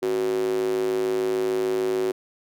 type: tone with high-pass filter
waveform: square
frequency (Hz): 53.4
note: G#1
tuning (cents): +49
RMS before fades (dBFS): -24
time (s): 0.02-2.12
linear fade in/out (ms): 10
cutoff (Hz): 370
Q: 7.2
effects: none